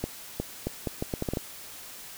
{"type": "accelerating click train", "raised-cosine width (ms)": 2, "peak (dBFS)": -15, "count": 10, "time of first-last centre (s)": [0.04, 1.372], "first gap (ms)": 360, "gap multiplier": 0.75, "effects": ["white hiss -44 dBFS RMS until 2.17 s"]}